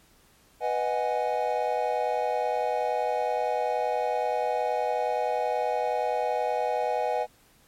triangle chord, G# minor seventh, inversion first, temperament equal, 493.9 / 622.3 / 740 / 830.6 Hz, B4 / D#5 / F#5 / G#5, 0 / 0 / 0 / 0 cents, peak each -28 dBFS, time 0.6-7.27 s, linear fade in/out 50 ms, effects pink hiss -60 dBFS RMS until 7.67 s + MP3 64 kbps

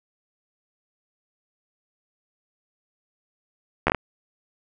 slowing click train, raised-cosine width 0.5 ms, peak -4 dBFS, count 5, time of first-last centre 3.87-3.947 s, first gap 12 ms, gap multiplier 1.33, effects none

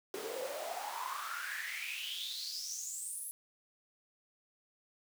pink noise with high-pass filter sweep, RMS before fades -41 dBFS, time 0.14-3.31 s, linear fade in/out 0 ms, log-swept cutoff 380 to 11000 Hz, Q 8.6, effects none

